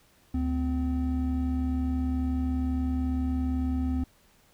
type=tone pair together; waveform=triangle; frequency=72.86 / 256.5 Hz; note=D2 / C4; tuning=-13 / -34 cents; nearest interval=octave + minor seventh; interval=2179 cents; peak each=-26 dBFS; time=0.34-4.04 s; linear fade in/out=5 ms; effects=pink hiss -62 dBFS RMS until 4.53 s